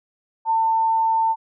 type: tone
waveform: sine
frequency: 897 Hz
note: A5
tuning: 33 cents sharp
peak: -16 dBFS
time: 0.45-1.36 s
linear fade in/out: 50 ms
effects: none